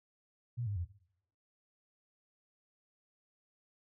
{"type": "tone with pitch steps", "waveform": "sine", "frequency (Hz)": [120, 102.08, 86.84], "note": ["B2", "G#2", "F2"], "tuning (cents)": [-49, -29, -9], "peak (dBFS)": -34, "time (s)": [0.57, 0.855], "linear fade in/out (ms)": 20, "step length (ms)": 95, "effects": ["noise-tail reverb RT60 0.7 s tail -18 dB re dry"]}